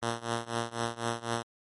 5% pulse tone with tremolo, 116.54 Hz, A#2, in tune, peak -16 dBFS, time 0.02-1.43 s, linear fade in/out 10 ms, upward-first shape triangle, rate 4 Hz, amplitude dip 95%, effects MP3 48 kbps

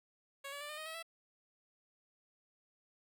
10% pulse tone with pitch steps, 554.4 / 571 / 588 / 605.6 / 623.7 / 642.4 / 661.6 Hz, C#5 / D5 / D5 / D#5 / D#5 / E5 / E5, 0 / -49 / +2 / -47 / +4 / -45 / +6 cents, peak -35 dBFS, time 0.44-1.028 s, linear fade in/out 10 ms, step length 84 ms, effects none

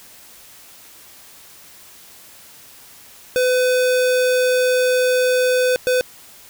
square tone bursts at uneven times, 504 Hz, B4, 35 cents sharp, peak -15 dBFS, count 2, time 3.36-5.76 / 5.87-6.01 s, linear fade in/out 0 ms, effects white hiss -44 dBFS RMS until 6.49 s

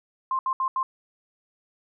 sine tone bursts at uneven times, 1053 Hz, C6, 11 cents sharp, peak -22 dBFS, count 4, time 0.31-0.39 / 0.46-0.53 / 0.6-0.68 / 0.76-0.83 s, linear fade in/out 2 ms, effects none

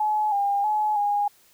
sine tone with pitch steps, 851 / 804 / 850 / 820 Hz, G#5 / G5 / G#5 / G#5, +42 / +44 / +40 / -22 cents, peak -20 dBFS, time 0-1.28 s, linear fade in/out 5 ms, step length 320 ms, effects white hiss -58 dBFS RMS until 1.53 s

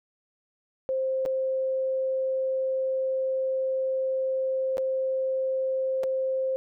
sine tone with dropouts, 526 Hz, C5, 9 cents sharp, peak -24 dBFS, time 0.89-6.56 s, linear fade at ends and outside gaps 0 ms, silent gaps 1.253-1.26 / 4.771-4.781 / 6.034-6.038 s, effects none

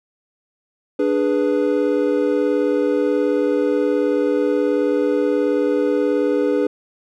triangle chord, G# diminished, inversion second, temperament equal, 293.7 / 415.3 / 493.9 Hz, D4 / G#4 / B4, 0 / 0 / 0 cents, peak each -18 dBFS, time 0.99-6.67 s, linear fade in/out 5 ms, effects none

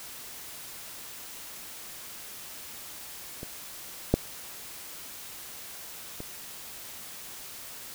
clicks, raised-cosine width 2 ms, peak -24 / -6 / -24 dBFS, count 3, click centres 3.431 / 4.14 / 6.204 s, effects white hiss -43 dBFS RMS until 7.94 s

